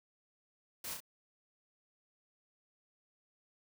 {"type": "noise with echo", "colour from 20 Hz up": "white", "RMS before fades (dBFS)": -43, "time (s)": [0.84, 0.94], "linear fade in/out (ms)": 5, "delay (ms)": 32, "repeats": 2, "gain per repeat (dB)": -3, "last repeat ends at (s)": 1.004, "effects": []}